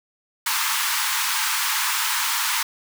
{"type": "high-pass noise", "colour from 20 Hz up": "pink", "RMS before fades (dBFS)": -23, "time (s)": [0.46, 2.63], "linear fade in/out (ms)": 5, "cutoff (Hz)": 870, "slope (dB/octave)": 96, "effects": []}